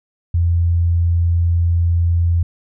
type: tone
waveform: sine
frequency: 85.3 Hz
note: F2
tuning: 40 cents flat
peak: -12 dBFS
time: 0.34-2.43 s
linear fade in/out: 5 ms
effects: none